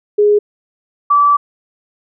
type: tone pair in turn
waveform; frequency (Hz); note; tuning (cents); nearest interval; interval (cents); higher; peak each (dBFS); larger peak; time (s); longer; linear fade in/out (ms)
sine; 415.3 / 1156.8; G#4 / D6; 0 / -27; octave + tritone; 1773; second; -7; neither; 0.18-0.39 / 1.1-1.37; second; 10
effects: none